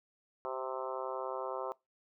harmonic tone with a mistuned harmonic, 130.81 Hz, C3, in tune, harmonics 3 / 4 / 5 / 6 / 7 / 8 / 9 / 10, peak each -43 / -41 / -43 / -46 / -44 / -44 / -49 / -47 dBFS, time 0.45-1.72 s, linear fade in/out 0 ms, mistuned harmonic 3, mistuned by -16 cents, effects noise-tail reverb RT60 0.2 s tail -22 dB re dry

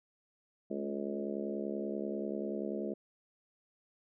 harmonic tone with a mistuned harmonic, 70.3 Hz, C#2, 25 cents sharp, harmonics 3 / 4 / 5 / 6 / 7 / 8 / 9, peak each -39 / -45 / -40 / -42 / -45 / -45 / -45 dBFS, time 0.7-2.94 s, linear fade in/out 10 ms, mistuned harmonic 4, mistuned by -19 cents, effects none

